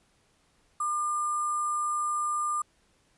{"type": "tone with sample-and-hold", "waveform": "sine", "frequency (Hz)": 1198, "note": "D6", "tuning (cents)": 34, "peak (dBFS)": -26, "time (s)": [0.8, 2.62], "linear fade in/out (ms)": 5, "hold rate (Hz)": 8820, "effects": ["pink hiss -67 dBFS RMS until 3.17 s", "resampled to 24000 Hz"]}